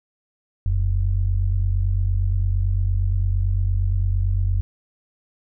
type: tone pair together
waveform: sine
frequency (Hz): 43.74 / 92.5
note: F1 / F#2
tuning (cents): +3 / 0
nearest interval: octave + minor second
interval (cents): 1297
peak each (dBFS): -20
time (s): 0.66-4.61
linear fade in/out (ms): 0
effects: none